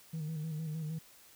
sine tone with vibrato, 157 Hz, D#3, 16 cents sharp, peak -33 dBFS, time 0.13-0.99 s, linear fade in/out 10 ms, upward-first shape square, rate 6.5 Hz, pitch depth 48 cents each way, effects tanh soft clip ceiling -34 dBFS + white hiss -59 dBFS RMS until 1.35 s

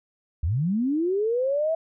sine linear sweep, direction up, 67.4 to 660 Hz, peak -21 dBFS, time 0.43-1.75 s, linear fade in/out 5 ms, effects none

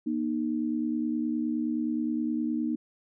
sine tone pair together, 238 / 307.6 Hz, A#3 / D#4, +36 / -20 cents, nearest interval major third, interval 444 cents, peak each -29 / -29 dBFS, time 0.06-2.76 s, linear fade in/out 10 ms, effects none

